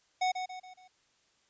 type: tone with echo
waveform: square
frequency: 740 Hz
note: F#5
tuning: in tune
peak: -27 dBFS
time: 0.21-0.32 s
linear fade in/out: 10 ms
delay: 140 ms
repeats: 4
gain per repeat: -7 dB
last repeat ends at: 0.88 s
effects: white hiss -70 dBFS RMS until 1.49 s + resampled to 16000 Hz